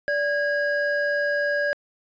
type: tone pair together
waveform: triangle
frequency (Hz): 581.1 / 1640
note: D5 / G#6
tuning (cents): -18 / -22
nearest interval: octave + tritone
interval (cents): 1796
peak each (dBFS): -22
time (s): 0.08-1.73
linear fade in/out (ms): 0
effects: resampled to 16000 Hz